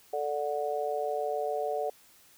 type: chord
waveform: sine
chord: D major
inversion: second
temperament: just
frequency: 440.5 / 587.3 / 734.2 Hz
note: A4 / D5 / F#5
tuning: +2 / 0 / -14 cents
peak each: -33 dBFS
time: 0.13-1.9 s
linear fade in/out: 5 ms
effects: white hiss -59 dBFS RMS until 2.37 s